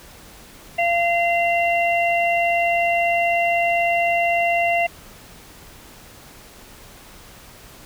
harmonic tone, 688 Hz, F5, 26 cents flat, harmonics 1 / 3 / 4, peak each -18 / -23 / -24 dBFS, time 0.78-4.87 s, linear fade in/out 10 ms, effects pink hiss -44 dBFS RMS until 7.85 s

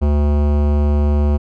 sine tone with hard clipping, 73.1 Hz, D2, 7 cents flat, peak -14 dBFS, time 0.01-1.38 s, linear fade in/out 20 ms, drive 18 dB, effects none

